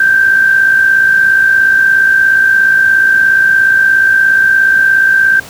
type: tone with amplitude modulation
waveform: sine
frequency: 1568 Hz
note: G6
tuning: in tune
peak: -3 dBFS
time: 0-5.4 s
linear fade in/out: 5 ms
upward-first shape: sine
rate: 57 Hz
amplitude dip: 50%
effects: pink hiss -31 dBFS RMS until 5.49 s + high-pass 80 Hz 12 dB/octave